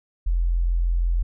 sine tone, 42.98 Hz, F1, 27 cents flat, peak -18 dBFS, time 0.26-1.23 s, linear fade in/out 10 ms, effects none

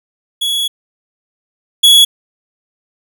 45% pulse tone pair in turn, 3366 / 3366 Hz, G#7 / G#7, +23 / +23 cents, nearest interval unison, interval 0 cents, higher neither, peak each -14 / -4 dBFS, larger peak second, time 0.41-0.68 / 1.83-2.05 s, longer first, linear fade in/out 10 ms, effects none

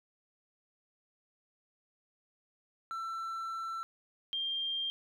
triangle / sine tone pair in turn, 1339 / 3191 Hz, E6 / G7, +27 / +30 cents, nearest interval octave + minor third, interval 1503 cents, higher second, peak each -34 / -32 dBFS, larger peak second, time 2.91-3.83 / 4.33-4.9 s, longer first, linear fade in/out 0 ms, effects none

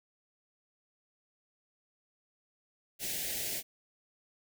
white band-stop noise, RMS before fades -36 dBFS, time 2.99-3.63 s, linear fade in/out 50 ms, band 770 to 1700 Hz, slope 48 dB/octave, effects none

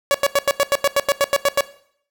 sawtooth tone bursts, 563 Hz, C#5, 27 cents sharp, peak -9 dBFS, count 13, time 0.11-1.608 s, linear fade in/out 0 ms, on 34 ms, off 88 ms, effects noise-tail reverb RT60 0.6 s tail -17 dB re dry

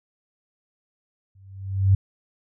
sine tone with exponential growth, 96.7 Hz, G2, 23 cents flat, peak -11 dBFS, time 1.35-1.95 s, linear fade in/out 5 ms, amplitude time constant 130 ms, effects none

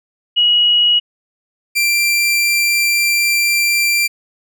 sine / sawtooth tone pair in turn, 2906 / 2362 Hz, F#7 / D7, -32 / +9 cents, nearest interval major third, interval 359 cents, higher first, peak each -9 dBFS, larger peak neither, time 0.36-1 / 1.75-4.08 s, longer second, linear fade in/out 20 ms, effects none

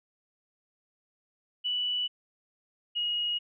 sine tone pair in turn, 2960 / 2887 Hz, F#7 / F#7, 0 / -43 cents, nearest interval unison, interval 43 cents, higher first, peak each -27 dBFS, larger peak neither, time 1.64-2.08 / 2.95-3.39 s, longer neither, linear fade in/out 20 ms, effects none

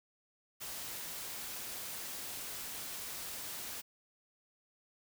white noise, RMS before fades -43 dBFS, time 0.6-3.82 s, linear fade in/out 20 ms, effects none

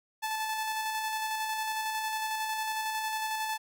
sawtooth tone with tremolo, 873 Hz, A5, 14 cents flat, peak -26 dBFS, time 0.22-3.58 s, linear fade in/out 20 ms, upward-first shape square, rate 11 Hz, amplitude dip 25%, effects none

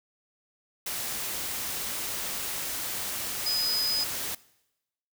sine tone in noise, 5000 Hz, D#8, 8 cents sharp, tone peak -25 dBFS, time 3.46-4.04 s, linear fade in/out 5 ms, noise white, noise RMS -33 dBFS, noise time 0.86-4.35 s, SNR +5 dB, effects noise-tail reverb RT60 0.9 s tail -21 dB re dry

